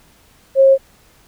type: tone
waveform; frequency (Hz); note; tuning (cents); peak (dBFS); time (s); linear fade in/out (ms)
sine; 539; C#5; -49; -6; 0.55-0.78; 50
effects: pink hiss -51 dBFS RMS until 1.27 s